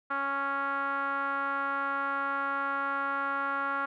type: tone with low-pass filter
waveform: 5% pulse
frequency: 277.2 Hz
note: C#4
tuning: in tune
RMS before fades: -31 dBFS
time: 0.1-3.86 s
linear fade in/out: 10 ms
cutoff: 1300 Hz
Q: 5.3
effects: none